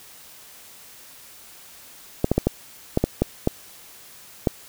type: clicks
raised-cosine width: 2 ms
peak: -4 dBFS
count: 9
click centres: 2.244 / 2.316 / 2.38 / 2.47 / 2.974 / 3.04 / 3.22 / 3.474 / 4.472 s
effects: white hiss -46 dBFS RMS until 4.68 s